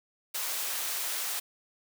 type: high-pass noise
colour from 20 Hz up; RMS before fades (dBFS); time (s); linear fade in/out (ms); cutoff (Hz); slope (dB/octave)
white; -33; 0.34-1.4; 10; 580; 12
effects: none